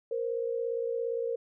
sine tone pair together, 466.2 / 523.6 Hz, A#4 / C5, 0 / +1 cents, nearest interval major second, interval 201 cents, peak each -30 / -35 dBFS, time 0.11-1.36 s, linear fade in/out 5 ms, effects none

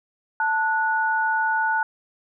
sine tone pair together, 883.2 / 1466 Hz, A5 / F#6, +6 / -16 cents, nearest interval major sixth, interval 878 cents, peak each -22 dBFS, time 0.4-1.83 s, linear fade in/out 2 ms, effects none

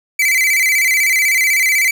45% pulse tone with vibrato, 2170 Hz, C#7, 37 cents flat, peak -11 dBFS, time 0.19-1.91 s, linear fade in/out 5 ms, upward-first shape square, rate 16 Hz, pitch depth 99 cents each way, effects none

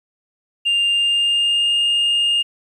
sine tone with pitch glide, 2800 to 2828 Hz, F7 to F7, +4 to +21 cents, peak -12 dBFS, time 0.65-2.43 s, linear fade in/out 20 ms, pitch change +17 cents, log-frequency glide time 0.91-1.75 s, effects tanh soft clip ceiling -13 dBFS + 9-bit

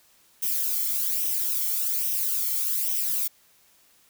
violet noise with flanger, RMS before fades -26 dBFS, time 0.42-3.28 s, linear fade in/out 10 ms, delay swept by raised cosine 0.34 to 0.94 ms, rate 1.2 Hz, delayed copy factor +0.55, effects white hiss -60 dBFS RMS until 4.09 s

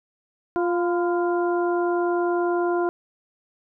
harmonic tone with a mistuned harmonic, 350 Hz, F4, 4 cents sharp, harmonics 1 / 2 / 3 / 4, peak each -21 / -27 / -31 / -33 dBFS, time 0.56-2.89 s, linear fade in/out 0 ms, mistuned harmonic 3, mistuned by -49 cents, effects none

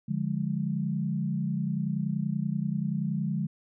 sine chord, D diminished, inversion none, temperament equal with one note detuned, 146.83 / 177.05 / 207.7 Hz, D3 / F3 / Ab3, 0 / +24 / 0 cents, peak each -31 dBFS, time 0.08-3.47 s, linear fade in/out 10 ms, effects none

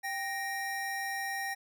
square tone pair together, 784 / 1864.7 Hz, G5 / A#6, 0 / 0 cents, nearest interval octave + minor third, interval 1500 cents, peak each -38 / -36 dBFS, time 0.03-1.55 s, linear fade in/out 20 ms, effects none

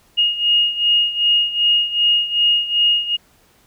sine beating tone pair, 2859 / 2861.6 Hz, F7 / F7, +40 / +41 cents, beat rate 2.6 Hz, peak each -15 / -19 dBFS, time 0.17-3.17 s, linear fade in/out 20 ms, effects pink hiss -55 dBFS RMS until 3.66 s

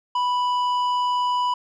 sine tone with tanh clipping, 987.8 Hz, B5, in tune, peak -21 dBFS, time 0.15-1.54 s, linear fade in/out 5 ms, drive 9 dB, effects none

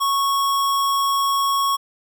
square tone, 1105 Hz, C#6, 6 cents flat, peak -18 dBFS, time 0-1.77 s, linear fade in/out 20 ms, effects 10-bit

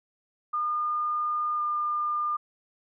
sine tone with pitch glide, 1214 to 1204.2 Hz, D#6 to D6, -43 to +43 cents, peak -25 dBFS, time 0.53-2.37 s, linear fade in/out 10 ms, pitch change -14 cents, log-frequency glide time 1.56-1.61 s, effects none

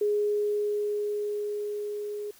sine tone with level ramp, 415.8 Hz, G#4, 2 cents sharp, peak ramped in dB -22 to -32 dBFS, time 0.01-2.31 s, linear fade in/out 5 ms, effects white hiss -56 dBFS RMS until 2.39 s

